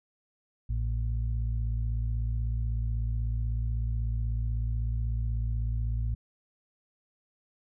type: harmonic tone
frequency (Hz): 56.2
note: A1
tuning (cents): +37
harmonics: 1 / 2 / 4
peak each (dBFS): -28 / -32 / -50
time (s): 0.69-6.15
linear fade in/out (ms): 10
effects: none